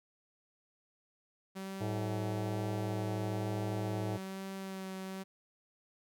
sawtooth tone with vibrato, 191.2 Hz, G3, 43 cents flat, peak -36 dBFS, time 1.55-5.24 s, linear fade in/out 20 ms, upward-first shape sine, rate 1.1 Hz, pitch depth 16 cents each way
harmonic tone, 107.3 Hz, A2, 43 cents flat, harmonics 1 / 3 / 4 / 5 / 6 / 7 / 8, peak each -36 / -41 / -44 / -48 / -45 / -49 / -48 dBFS, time 1.8-4.18 s, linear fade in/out 20 ms
effects none

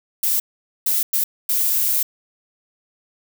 violet noise bursts at uneven times, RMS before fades -19 dBFS, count 4, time 0.23-0.4 / 0.86-1.03 / 1.13-1.24 / 1.49-2.03 s, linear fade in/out 5 ms, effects none

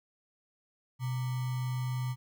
sine tone with sample-and-hold, 126.3 Hz, B2, 39 cents sharp, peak -30 dBFS, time 0.99-2.16 s, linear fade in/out 50 ms, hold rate 1050 Hz, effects none

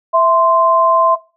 sine tone pair together, 659 / 1041.3 Hz, E5 / C6, -1 / -9 cents, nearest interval minor sixth, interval 792 cents, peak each -11 dBFS, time 0.13-1.16 s, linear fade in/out 20 ms, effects noise-tail reverb RT60 0.3 s tail -17 dB re dry

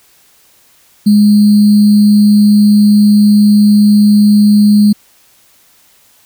sine tone with sample-and-hold, 207.7 Hz, G#3, in tune, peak -3 dBFS, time 1.06-4.93 s, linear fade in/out 10 ms, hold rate 4410 Hz, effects white hiss -48 dBFS RMS until 6.25 s

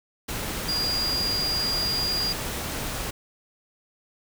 sine tone in noise, 4825 Hz, D8, 46 cents sharp, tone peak -24 dBFS, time 0.68-2.33 s, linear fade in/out 10 ms, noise pink, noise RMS -31 dBFS, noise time 0.28-3.11 s, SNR +4 dB, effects none

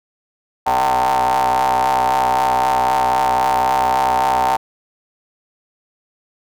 40% pulse ring-modulated tone, 64.3 Hz, C2, 30 cents flat, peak -10 dBFS, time 0.66-4.57 s, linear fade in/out 10 ms, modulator 834 Hz, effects none

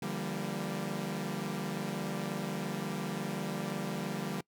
sawtooth chord, G minor seventh, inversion second, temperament equal with one note detuned, 146.83 / 170.33 / 196 / 233.1 Hz, D3 / F3 / G3 / Bb3, 0 / -43 / 0 / 0 cents, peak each -37 / -36 / -34 / -37 dBFS, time 0.02-4.41 s, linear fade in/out 5 ms, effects noise-tail reverb RT60 0.1 s tail -24 dB re dry

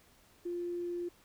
triangle tone with tanh clipping, 349.2 Hz, F4, in tune, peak -34 dBFS, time 0.45-1.09 s, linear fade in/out 10 ms, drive 3 dB, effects pink hiss -64 dBFS RMS until 1.24 s

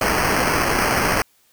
blue noise with sample-and-hold, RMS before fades -19 dBFS, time 0.01-1.22 s, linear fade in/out 2 ms, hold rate 3675 Hz, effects white hiss -59 dBFS RMS until 1.52 s

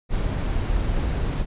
brown noise, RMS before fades -23 dBFS, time 0.09-1.46 s, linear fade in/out 50 ms, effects resampled to 8000 Hz

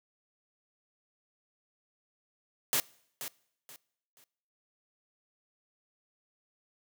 white noise with echo, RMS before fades -28 dBFS, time 2.73-2.8 s, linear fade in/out 0 ms, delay 480 ms, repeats 3, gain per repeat -11 dB, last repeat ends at 4.24 s, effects noise-tail reverb RT60 0.7 s tail -23 dB re dry + high-pass 100 Hz 12 dB/octave

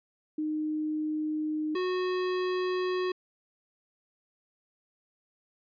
sine / square tone pair in turn, 307.5 / 366.7 Hz, D#4 / F#4, -20 / -15 cents, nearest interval minor third, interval 305 cents, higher second, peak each -28 dBFS, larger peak neither, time 0.38-1.75 / 1.75-3.12 s, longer neither, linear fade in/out 5 ms, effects resampled to 11025 Hz

